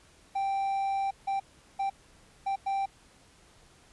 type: tone bursts at uneven times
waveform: triangle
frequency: 784 Hz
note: G5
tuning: in tune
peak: -25 dBFS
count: 5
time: 0.35-1.11 / 1.27-1.4 / 1.79-1.9 / 2.46-2.56 / 2.66-2.86 s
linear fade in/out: 10 ms
effects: pink hiss -59 dBFS RMS until 3.92 s + resampled to 24000 Hz